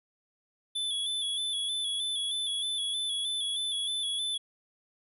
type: tone with vibrato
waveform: square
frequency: 3437 Hz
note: A7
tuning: 41 cents flat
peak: -30 dBFS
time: 0.75-4.38 s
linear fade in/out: 10 ms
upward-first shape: square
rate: 3.2 Hz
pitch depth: 38 cents each way
effects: resampled to 32000 Hz